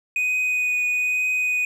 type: tone with vibrato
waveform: triangle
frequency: 2489 Hz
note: D#7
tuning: in tune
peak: -18 dBFS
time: 0.16-1.65 s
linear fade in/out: 2 ms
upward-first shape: triangle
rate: 1.1 Hz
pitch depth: 12 cents each way
effects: none